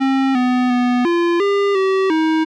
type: tone with pitch steps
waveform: square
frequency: 268.2 / 250.3 / 246.4 / 343.3 / 401.2 / 383.1 / 317.6 Hz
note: C4 / B3 / B3 / F4 / G4 / G4 / D#4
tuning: +43 / +23 / -4 / -30 / +40 / -40 / +36 cents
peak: -14 dBFS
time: 0-2.45 s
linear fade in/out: 20 ms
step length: 350 ms
effects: low-pass 3000 Hz 12 dB/octave